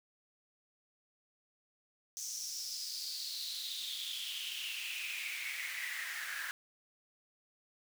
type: noise with high-pass filter sweep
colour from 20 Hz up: pink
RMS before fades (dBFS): -41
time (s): 2.17-6.51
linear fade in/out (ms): 0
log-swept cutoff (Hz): 6100 to 1600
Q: 6.4
effects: none